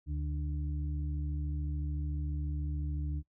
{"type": "harmonic tone", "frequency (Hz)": 73.9, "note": "D2", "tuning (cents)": 11, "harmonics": [1, 2, 4], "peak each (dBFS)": [-33, -39, -45], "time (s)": [0.06, 3.23], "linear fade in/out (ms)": 50, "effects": ["noise-tail reverb RT60 0.1 s tail -22 dB re dry"]}